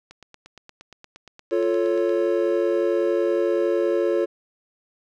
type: click train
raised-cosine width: 0.2 ms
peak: -26 dBFS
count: 18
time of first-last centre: 0.11-2.094 s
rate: 8.57 Hz
type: chord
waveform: triangle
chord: F augmented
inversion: none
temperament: equal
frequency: 349.2 / 440 / 554.4 Hz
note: F4 / A4 / C#5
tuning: 0 / 0 / 0 cents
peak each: -20 / -22 / -22 dBFS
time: 1.51-4.26 s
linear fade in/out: 20 ms
effects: none